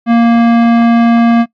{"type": "tone with tanh clipping", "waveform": "sine", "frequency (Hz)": 233.1, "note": "A#3", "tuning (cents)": 0, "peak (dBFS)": -7, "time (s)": [0.06, 1.46], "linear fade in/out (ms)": 50, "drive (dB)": 18, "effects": ["noise-tail reverb RT60 0.1 s tail -21 dB re dry", "AAC 64 kbps"]}